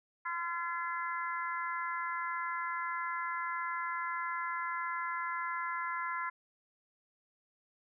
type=harmonic tone; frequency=341.6 Hz; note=F4; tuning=38 cents flat; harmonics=3 / 4 / 5 / 6; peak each=-37 / -39 / -41 / -43 dBFS; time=0.25-6.3 s; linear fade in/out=10 ms; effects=none